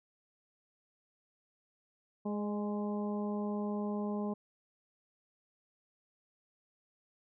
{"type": "harmonic tone with a mistuned harmonic", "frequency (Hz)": 207.7, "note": "G#3", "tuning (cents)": 0, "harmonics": [1, 2, 3, 4, 5], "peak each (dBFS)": [-34, -40, -44, -46, -48], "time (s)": [2.25, 4.34], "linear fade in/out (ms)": 10, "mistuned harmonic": 3, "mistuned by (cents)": -23, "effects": []}